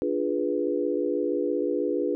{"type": "chord", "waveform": "sine", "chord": "D diminished seventh", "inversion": "none", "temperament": "equal with one note detuned", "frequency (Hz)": [293.7, 349.2, 415.3, 492.2], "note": ["D4", "F4", "Ab4", "Cb5"], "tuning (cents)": [0, 0, 0, -6], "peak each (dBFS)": -29, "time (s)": [0.02, 2.15], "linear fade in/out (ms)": 0, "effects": []}